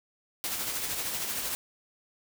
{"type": "noise with tremolo", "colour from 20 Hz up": "white", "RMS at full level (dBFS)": -31, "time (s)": [0.44, 1.55], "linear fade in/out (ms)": 0, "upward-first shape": "triangle", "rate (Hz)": 13, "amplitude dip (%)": 45, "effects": []}